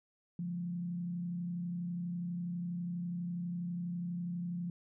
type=tone with frequency modulation; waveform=sine; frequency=174.61 Hz; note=F3; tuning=in tune; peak=-35 dBFS; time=0.39-4.7 s; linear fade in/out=2 ms; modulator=32.2 Hz; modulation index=0.37; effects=none